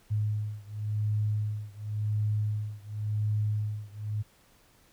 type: beating tone pair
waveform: sine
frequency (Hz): 105.5 / 106.42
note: G#2 / G#2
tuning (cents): +28 / +43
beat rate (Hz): 0.92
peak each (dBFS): -30 / -31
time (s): 0.1-4.23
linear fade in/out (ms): 20
effects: pink hiss -62 dBFS RMS until 4.92 s